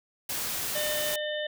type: noise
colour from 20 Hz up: white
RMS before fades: -32 dBFS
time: 0.29-1.16 s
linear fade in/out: 5 ms
type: harmonic tone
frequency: 603 Hz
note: D5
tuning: 46 cents sharp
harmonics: 1 / 3 / 5 / 6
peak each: -31 / -36 / -38 / -39 dBFS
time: 0.75-1.47 s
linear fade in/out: 5 ms
effects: none